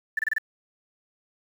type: tone bursts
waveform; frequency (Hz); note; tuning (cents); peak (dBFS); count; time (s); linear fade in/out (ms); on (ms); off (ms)
sine; 1760; A6; 0; -21; 5; 0.17-0.383; 5; 21; 27
effects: 8-bit